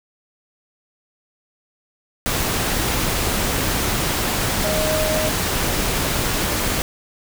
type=tone in noise; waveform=sine; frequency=622.3 Hz; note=D#5; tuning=in tune; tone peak=-21 dBFS; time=4.64-5.29 s; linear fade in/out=0 ms; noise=pink; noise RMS=-21 dBFS; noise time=2.26-6.82 s; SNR=-3 dB; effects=none